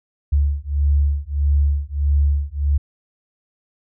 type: beating tone pair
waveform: sine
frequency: 71 / 72.6 Hz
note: C#2 / D2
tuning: +42 / -19 cents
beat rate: 1.6 Hz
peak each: -18 dBFS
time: 0.32-2.78 s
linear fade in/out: 10 ms
effects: none